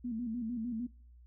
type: tone with vibrato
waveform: sine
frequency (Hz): 233.1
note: A#3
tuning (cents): 0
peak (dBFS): -34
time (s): 0.04-0.87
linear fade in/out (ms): 10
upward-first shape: square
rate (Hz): 6.6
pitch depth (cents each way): 81
effects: noise-tail reverb RT60 0.5 s tail -22 dB re dry + added 60 Hz sine -54 dBFS peak until 1.26 s